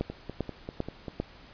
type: two click trains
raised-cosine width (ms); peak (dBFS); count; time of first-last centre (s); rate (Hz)
2; -22 / -15; 6 / 4; 0.1-1.082 / 0.01-1.2; 5.09 / 2.52
effects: pink hiss -52 dBFS RMS until 1.53 s + resampled to 11025 Hz